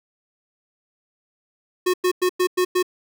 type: tone bursts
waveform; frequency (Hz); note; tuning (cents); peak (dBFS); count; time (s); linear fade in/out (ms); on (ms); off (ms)
square; 363.9; F#4; -29; -17; 6; 1.86-2.828; 10; 78; 100
effects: none